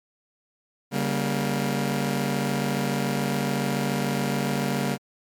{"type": "chord", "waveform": "sawtooth", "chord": "G diminished", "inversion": "second", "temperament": "just", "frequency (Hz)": [141.12, 196, 235.2], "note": ["Db3", "G3", "Bb3"], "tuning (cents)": [31, 0, 16], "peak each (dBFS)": -24, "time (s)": [0.91, 4.98], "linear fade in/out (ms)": 50, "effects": ["MP3 96 kbps"]}